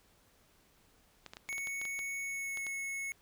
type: clicks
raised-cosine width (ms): 0.2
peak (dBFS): -28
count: 12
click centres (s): 1.263 / 1.335 / 1.369 / 1.489 / 1.528 / 1.581 / 1.672 / 1.815 / 1.853 / 1.991 / 2.573 / 2.667
type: tone with pitch glide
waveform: square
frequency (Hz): 2217 to 2194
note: C#7 to C#7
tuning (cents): 0 to -18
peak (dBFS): -37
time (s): 1.49-3.12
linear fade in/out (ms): 0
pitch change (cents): -18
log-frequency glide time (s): 2.2-2.63
effects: pink hiss -67 dBFS RMS until 3.21 s